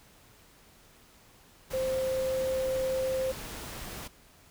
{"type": "tone in noise", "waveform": "sine", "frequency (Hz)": 523.3, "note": "C5", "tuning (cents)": 0, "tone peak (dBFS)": -27, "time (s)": [1.73, 3.32], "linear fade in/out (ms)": 10, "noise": "pink", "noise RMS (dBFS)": -41, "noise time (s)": [1.7, 4.08], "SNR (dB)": 11, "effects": ["pink hiss -58 dBFS RMS until 4.5 s"]}